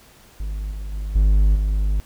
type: tone with level steps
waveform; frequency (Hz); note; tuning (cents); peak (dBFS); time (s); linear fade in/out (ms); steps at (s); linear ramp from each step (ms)
triangle; 51; G#1; -31; -22 / -25 / -22 / -10 / -15; 0.4-2; 0; 0.71 / 0.93 / 1.15 / 1.55; 5
effects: pink hiss -50 dBFS RMS until 2.05 s